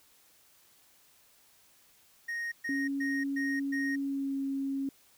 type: tone bursts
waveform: triangle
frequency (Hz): 1864.7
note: A#6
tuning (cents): 0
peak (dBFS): -31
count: 5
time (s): 2.28-3.96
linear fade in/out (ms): 10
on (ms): 240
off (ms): 120
type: tone with pitch glide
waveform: sine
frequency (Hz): 277.2 to 273.1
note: C#4 to C#4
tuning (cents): 0 to -26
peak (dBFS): -30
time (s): 2.69-4.89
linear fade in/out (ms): 2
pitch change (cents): -26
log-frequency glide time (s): 4.01-4.38
effects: white hiss -63 dBFS RMS until 5.17 s